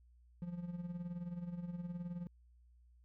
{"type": "tone with tremolo", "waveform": "triangle", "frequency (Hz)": 174.61, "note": "F3", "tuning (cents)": 0, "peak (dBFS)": -36, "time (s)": [0.42, 2.27], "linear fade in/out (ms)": 0, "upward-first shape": "sine", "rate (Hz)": 19, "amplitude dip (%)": 65, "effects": ["added 60 Hz sine -62 dBFS peak until 3.04 s"]}